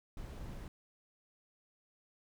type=noise; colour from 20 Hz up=brown; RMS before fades=-45 dBFS; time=0.17-0.68 s; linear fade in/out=2 ms; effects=none